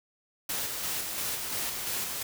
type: noise with tremolo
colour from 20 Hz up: white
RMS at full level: -32 dBFS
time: 0.49-2.23 s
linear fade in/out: 5 ms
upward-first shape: square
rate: 2.9 Hz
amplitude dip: 30%
effects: none